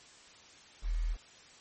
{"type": "tone with quantisation", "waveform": "sine", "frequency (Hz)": 40.27, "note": "E1", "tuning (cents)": -40, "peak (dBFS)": -29, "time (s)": [0.82, 1.17], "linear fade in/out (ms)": 50, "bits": 9, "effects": ["white hiss -56 dBFS RMS until 1.6 s", "MP3 32 kbps"]}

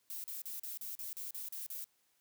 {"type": "noise bursts", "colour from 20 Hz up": "violet", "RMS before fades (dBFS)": -43, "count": 10, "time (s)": [0.1, 1.842], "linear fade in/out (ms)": 0, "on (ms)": 140, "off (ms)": 38, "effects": ["white hiss -75 dBFS RMS until 2.2 s", "high-pass 60 Hz 12 dB/octave"]}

